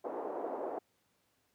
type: band-pass noise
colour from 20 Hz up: white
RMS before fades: -39 dBFS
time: 0.04-0.79 s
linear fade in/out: 10 ms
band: 330 to 760 Hz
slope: 24 dB/octave
effects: pink hiss -75 dBFS RMS until 1.54 s + high-pass 100 Hz 12 dB/octave